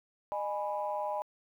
sine chord, G# minor, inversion second, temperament equal with one note detuned, 609.8 / 830.6 / 987.8 Hz, D#5 / G#5 / B5, -35 / 0 / 0 cents, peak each -35 / -35 / -37 dBFS, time 0.32-1.22 s, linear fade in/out 0 ms, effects tanh soft clip ceiling -22 dBFS + 11-bit

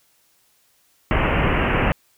pink low-pass noise, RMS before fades -19 dBFS, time 1.11-1.92 s, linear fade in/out 0 ms, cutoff 2900 Hz, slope 96 dB/octave, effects white hiss -61 dBFS RMS until 2.17 s

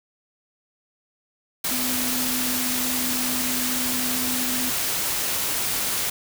sine tone in noise, 251.3 Hz, B3, 30 cents sharp, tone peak -29 dBFS, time 1.71-4.7 s, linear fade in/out 5 ms, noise white, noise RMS -25 dBFS, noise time 1.64-6.1 s, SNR -7 dB, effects none

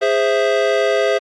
square chord, Ab augmented, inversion none, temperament equal with one note detuned, 412.2 / 523.3 / 659.3 Hz, Ab4 / C5 / E5, -13 / 0 / 0 cents, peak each -19 dBFS, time 0.01-1.19 s, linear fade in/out 20 ms, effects low-pass 4000 Hz 12 dB/octave + Opus 48 kbps

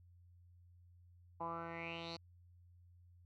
10% pulse tone with low-pass filter sweep, 167.2 Hz, E3, 25 cents sharp, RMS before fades -45 dBFS, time 1.4-2.17 s, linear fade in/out 10 ms, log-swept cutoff 920 to 4600 Hz, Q 6.8, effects added 88 Hz sine -61 dBFS peak until 3.25 s

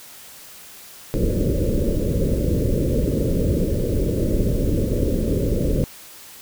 pink low-pass noise, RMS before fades -20 dBFS, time 1.14-5.84 s, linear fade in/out 0 ms, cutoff 580 Hz, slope 96 dB/octave, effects white hiss -42 dBFS RMS until 6.41 s

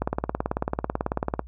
click train, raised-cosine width 1 ms, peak -10 dBFS, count 26, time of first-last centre 0.02-1.394 s, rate 18.2 Hz, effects noise-tail reverb RT60 0.1 s tail -25 dB re dry + added 60 Hz sine -40 dBFS peak until 1.47 s

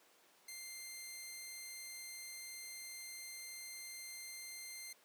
10% pulse tone, 2093 Hz, C7, in tune, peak -38 dBFS, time 0.48-4.93 s, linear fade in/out 5 ms, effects pink hiss -67 dBFS RMS until 5.04 s + high-pass 400 Hz 12 dB/octave

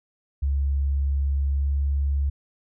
sine tone with pitch glide, 69.5 to 70.02 Hz, C#2 to C#2, +5 to +18 cents, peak -20 dBFS, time 0.42-2.3 s, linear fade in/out 10 ms, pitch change +13 cents, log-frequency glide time 1.57-1.67 s, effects none

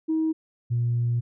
sine tone pair in turn, 318.1 / 119.15 Hz, D#4 / A#2, +38 / +38 cents, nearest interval octave + perfect fourth, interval 1700 cents, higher first, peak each -20 dBFS, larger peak neither, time 0.08-0.33 / 0.7-1.21 s, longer second, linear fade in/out 20 ms, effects tanh soft clip ceiling -17 dBFS

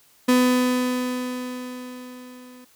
35% pulse tone with level ramp, 250.7 Hz, B3, 26 cents sharp, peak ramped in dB -12 to -42 dBFS, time 0.28-2.65 s, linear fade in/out 10 ms, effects white hiss -57 dBFS RMS until 2.75 s

